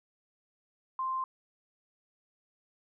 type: tone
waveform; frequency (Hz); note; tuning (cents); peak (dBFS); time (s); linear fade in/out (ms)
sine; 1046.5; C6; 0; -30; 0.99-1.24; 2
effects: none